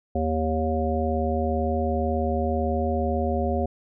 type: harmonic tone with a mistuned harmonic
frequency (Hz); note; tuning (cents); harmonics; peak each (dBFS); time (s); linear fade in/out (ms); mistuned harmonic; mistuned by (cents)
79; D#2; +27; 1 / 3 / 5 / 7 / 9; -26 / -28 / -30 / -29 / -29; 0.15-3.66; 5; 1; -20
effects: none